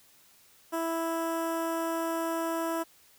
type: tone with notch filter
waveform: 15% pulse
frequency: 329.6 Hz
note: E4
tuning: in tune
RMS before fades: -31 dBFS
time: 0.72-2.84 s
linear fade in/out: 20 ms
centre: 4000 Hz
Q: 0.64
effects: white hiss -60 dBFS RMS until 3.18 s